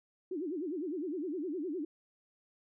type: tone with vibrato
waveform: sine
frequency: 329.6 Hz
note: E4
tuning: in tune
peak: -34 dBFS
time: 0.31-1.85 s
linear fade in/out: 5 ms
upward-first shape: sine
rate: 9.8 Hz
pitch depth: 260 cents each way
effects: none